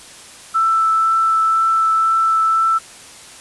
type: tone with vibrato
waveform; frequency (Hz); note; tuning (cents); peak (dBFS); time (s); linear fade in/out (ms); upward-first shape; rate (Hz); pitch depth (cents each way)
sine; 1324; E6; +7; -12; 0.54-2.79; 20; triangle; 2; 9
effects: white hiss -39 dBFS RMS until 3.4 s + resampled to 24000 Hz